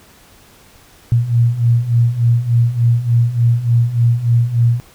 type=beating tone pair; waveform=sine; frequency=116.1 / 119.5 Hz; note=A#2 / A#2; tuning=-7 / +43 cents; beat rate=3.4 Hz; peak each=-16 / -12 dBFS; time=1.12-4.8 s; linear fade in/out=0 ms; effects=pink hiss -46 dBFS RMS until 4.94 s